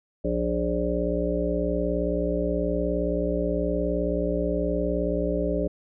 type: harmonic tone with a mistuned harmonic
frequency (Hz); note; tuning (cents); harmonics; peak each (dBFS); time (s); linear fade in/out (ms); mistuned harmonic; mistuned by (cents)
59; A#1; +22; 1 / 3 / 5 / 7 / 9 / 10; -30 / -30 / -30 / -30 / -30 / -30; 0.24-5.68; 10; 1; +36
effects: none